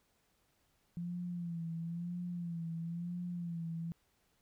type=tone with vibrato; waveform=sine; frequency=170.8 Hz; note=F3; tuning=38 cents flat; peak=-37 dBFS; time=0.97-3.92 s; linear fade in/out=0 ms; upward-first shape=sine; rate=1 Hz; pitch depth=61 cents each way; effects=pink hiss -75 dBFS RMS until 4.41 s